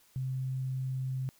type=tone; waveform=sine; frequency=130.81 Hz; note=C3; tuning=in tune; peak=-31 dBFS; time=0.16-1.29 s; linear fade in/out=0 ms; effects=white hiss -64 dBFS RMS until 1.39 s